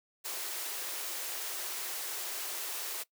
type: high-pass noise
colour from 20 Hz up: white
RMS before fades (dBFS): -38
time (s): 0.24-3.04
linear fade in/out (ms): 20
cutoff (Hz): 320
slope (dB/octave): 96
effects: noise-tail reverb RT60 0.1 s tail -20 dB re dry